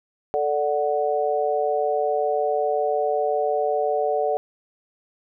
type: chord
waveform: sine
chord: D major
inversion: second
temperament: equal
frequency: 440 / 587.3 / 740 Hz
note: A4 / D5 / F#5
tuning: 0 / 0 / 0 cents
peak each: -24 dBFS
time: 0.34-4.37 s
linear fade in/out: 0 ms
effects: none